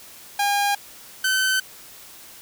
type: tone pair in turn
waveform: sawtooth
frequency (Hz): 810 / 1529.1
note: G#5 / G6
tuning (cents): -43 / -43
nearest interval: major seventh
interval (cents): 1100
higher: second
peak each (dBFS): -15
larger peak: neither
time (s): 0.39-0.75 / 1.24-1.6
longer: neither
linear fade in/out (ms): 5
effects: white hiss -44 dBFS RMS until 2.41 s